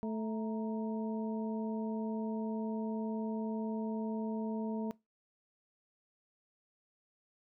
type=harmonic tone with a mistuned harmonic; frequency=219.5 Hz; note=A3; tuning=4 cents flat; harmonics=1 / 2 / 3 / 4; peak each=-35 / -41 / -45 / -47 dBFS; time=0.03-4.91 s; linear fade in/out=0 ms; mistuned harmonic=4; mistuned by=+100 cents; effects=noise-tail reverb RT60 0.2 s tail -21 dB re dry